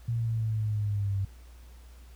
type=linear sweep; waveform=sine; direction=down; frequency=117.6 to 96.7 Hz; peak=-26 dBFS; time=0.08-1.25 s; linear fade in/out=5 ms; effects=added 60 Hz sine -47 dBFS peak until 2.15 s + pink hiss -60 dBFS RMS until 2.15 s